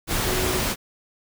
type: tone in noise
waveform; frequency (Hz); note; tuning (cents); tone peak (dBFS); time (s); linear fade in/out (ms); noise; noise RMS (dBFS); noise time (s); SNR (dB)
sine; 370; F#4; 0; -28; 0.24-0.64; 50; pink; -24; 0.07-0.76; -7
effects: none